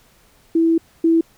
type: tone pair in turn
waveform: sine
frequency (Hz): 329.1 / 329.1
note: E4 / E4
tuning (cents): -3 / -3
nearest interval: unison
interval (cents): 0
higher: neither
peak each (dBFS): -12 / -11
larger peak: second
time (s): 0.55-0.78 / 1.04-1.21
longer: first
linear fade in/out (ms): 5
effects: pink hiss -54 dBFS RMS until 1.37 s